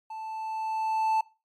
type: tone with level ramp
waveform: triangle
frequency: 880 Hz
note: A5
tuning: in tune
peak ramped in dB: -34 to -19 dBFS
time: 0.1-1.21 s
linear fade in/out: 5 ms
effects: noise-tail reverb RT60 0.3 s tail -21 dB re dry + MP3 64 kbps